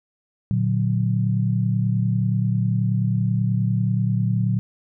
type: chord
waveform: sine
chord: Bb augmented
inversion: none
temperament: equal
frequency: 116.54 / 146.83 / 185 Hz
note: Bb2 / D3 / F#3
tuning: 0 / 0 / 0 cents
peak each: -20 / -26 / -23 dBFS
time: 0.51-4.59 s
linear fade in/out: 0 ms
effects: none